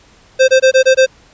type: tone bursts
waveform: square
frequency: 523.3 Hz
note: C5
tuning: in tune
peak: -6 dBFS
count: 6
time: 0.39-1.064 s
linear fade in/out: 20 ms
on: 94 ms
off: 22 ms
effects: pink hiss -47 dBFS RMS until 1.33 s + resampled to 16000 Hz